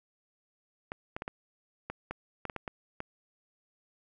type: clicks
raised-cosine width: 0.5 ms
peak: -21 dBFS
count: 11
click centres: 0.919 / 1.165 / 1.221 / 1.279 / 1.9 / 2.11 / 2.453 / 2.498 / 2.563 / 2.678 / 3.004 s
effects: none